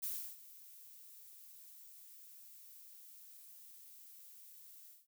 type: noise with ADSR envelope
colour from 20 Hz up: violet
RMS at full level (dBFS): -39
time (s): 0.02-5.07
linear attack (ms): 18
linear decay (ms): 320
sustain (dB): -18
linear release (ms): 190
effects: noise-tail reverb RT60 0.1 s tail -25 dB re dry